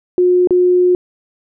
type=tone with dropouts; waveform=sine; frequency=360 Hz; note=F#4; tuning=47 cents flat; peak=-8 dBFS; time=0.18-0.95 s; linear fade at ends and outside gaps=1 ms; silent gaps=0.473-0.507 s; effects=none